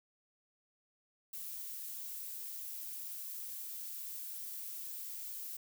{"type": "noise", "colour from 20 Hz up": "violet", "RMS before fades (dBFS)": -44, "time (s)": [1.33, 5.57], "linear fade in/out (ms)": 5, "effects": []}